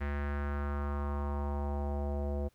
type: tone with low-pass filter sweep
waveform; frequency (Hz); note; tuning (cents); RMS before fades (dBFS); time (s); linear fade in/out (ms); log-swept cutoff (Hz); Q
square; 71.8; D2; -39; -34; 0-2.49; 20; 1900 to 580; 2.8
effects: pink hiss -71 dBFS RMS until 2.54 s